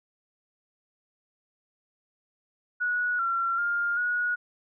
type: tone with pitch steps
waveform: sine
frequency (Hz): 1463 / 1365 / 1406 / 1454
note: F#6 / F6 / F6 / F#6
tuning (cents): -20 / -40 / +11 / -31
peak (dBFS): -24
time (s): 2.8-4.36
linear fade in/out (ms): 20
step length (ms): 390
effects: none